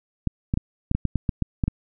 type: clicks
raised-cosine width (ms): 5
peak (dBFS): -9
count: 11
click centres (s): 0.273 / 0.539 / 0.574 / 0.914 / 0.95 / 1.053 / 1.157 / 1.292 / 1.423 / 1.638 / 1.68
effects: none